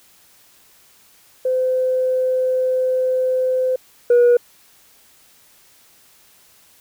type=tone pair in turn; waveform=sine; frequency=513 / 483.1 Hz; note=C5 / B4; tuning=-34 / -38 cents; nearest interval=minor second; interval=104 cents; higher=first; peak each=-15 / -7 dBFS; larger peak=second; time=1.45-3.76 / 4.1-4.37 s; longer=first; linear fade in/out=5 ms; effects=tanh soft clip ceiling -8 dBFS + white hiss -52 dBFS RMS until 6.8 s